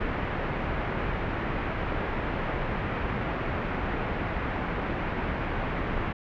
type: low-pass noise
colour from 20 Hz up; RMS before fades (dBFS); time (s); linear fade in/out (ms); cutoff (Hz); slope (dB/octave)
pink; -30; 0-6.13; 10; 2300; 24
effects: none